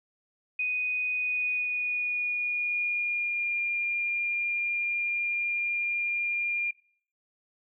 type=tone with pitch glide; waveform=sine; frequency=2489 to 2404 Hz; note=D#7 to D7; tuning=0 to +40 cents; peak=-26 dBFS; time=0.59-6.71 s; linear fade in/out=5 ms; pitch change=-60 cents; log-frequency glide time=1.13-3.58 s; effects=noise-tail reverb RT60 0.6 s tail -23 dB re dry